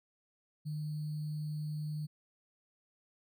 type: tone with sample-and-hold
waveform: sine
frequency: 151.8 Hz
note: D#3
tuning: 42 cents flat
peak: -35 dBFS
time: 0.65-2.07 s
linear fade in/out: 20 ms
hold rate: 4410 Hz
effects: none